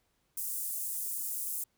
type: high-pass noise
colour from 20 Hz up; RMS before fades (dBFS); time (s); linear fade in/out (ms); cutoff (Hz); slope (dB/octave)
pink; -36; 0.37-1.64; 5; 8800; 24
effects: pink hiss -75 dBFS RMS until 1.77 s